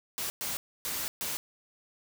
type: noise bursts at uneven times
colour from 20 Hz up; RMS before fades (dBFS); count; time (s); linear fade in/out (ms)
white; -34; 4; 0.18-0.3 / 0.41-0.57 / 0.85-1.08 / 1.21-1.37; 0
effects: none